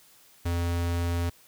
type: tone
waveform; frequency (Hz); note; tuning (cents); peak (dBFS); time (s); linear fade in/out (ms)
square; 85.9; F2; -28; -26; 0.45-1.3; 10
effects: white hiss -57 dBFS RMS until 1.47 s